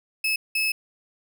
35% pulse tone bursts at uneven times, 2596 Hz, E7, 27 cents flat, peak -20 dBFS, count 2, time 0.24-0.36 / 0.55-0.72 s, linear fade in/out 5 ms, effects none

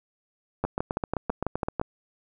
two click trains, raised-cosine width 1 ms, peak -13 / -12 dBFS, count 10 / 8, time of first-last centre 0.65-1.814 / 0.64-1.797 s, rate 7.73 / 6.05 Hz, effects none

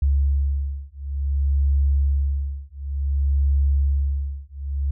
sine beating tone pair, 69.4 / 69.96 Hz, C#2 / C#2, +3 / +17 cents, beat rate 0.56 Hz, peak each -21 dBFS, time 0.02-4.91 s, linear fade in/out 5 ms, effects none

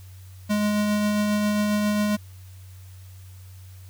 square tone with tremolo, 208.7 Hz, G#3, 9 cents sharp, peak -20 dBFS, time 0.49-2.17 s, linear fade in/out 20 ms, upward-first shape triangle, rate 7.4 Hz, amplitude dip 25%, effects added 93 Hz sine -41 dBFS peak until 3.89 s + white hiss -55 dBFS RMS until 3.89 s

